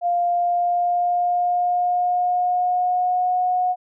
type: tone with pitch glide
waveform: sine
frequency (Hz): 700 to 728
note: F5 to F#5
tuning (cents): +4 to -28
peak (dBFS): -17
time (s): 0.01-3.76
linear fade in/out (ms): 50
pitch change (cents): +68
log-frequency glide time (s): 0.28-3.36
effects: none